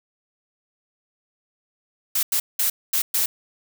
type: noise bursts at uneven times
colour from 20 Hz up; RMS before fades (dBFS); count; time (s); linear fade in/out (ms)
blue; -21; 5; 2.15-2.23 / 2.32-2.4 / 2.59-2.7 / 2.93-3.02 / 3.14-3.26; 5
effects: none